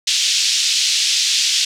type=band-pass noise; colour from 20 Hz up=pink; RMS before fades=-17 dBFS; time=0.07-1.65 s; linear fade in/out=5 ms; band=3100 to 6600 Hz; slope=24 dB/octave; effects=none